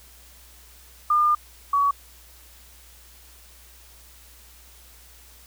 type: tone pair in turn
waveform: sine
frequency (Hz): 1206 / 1130.2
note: D6 / C#6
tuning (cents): +46 / +33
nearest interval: minor second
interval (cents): 113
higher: first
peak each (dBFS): -16 / -17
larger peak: first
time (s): 1.1-1.35 / 1.73-1.91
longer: first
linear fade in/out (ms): 5
effects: added 60 Hz sine -51 dBFS peak until 5.46 s + white hiss -51 dBFS RMS until 5.46 s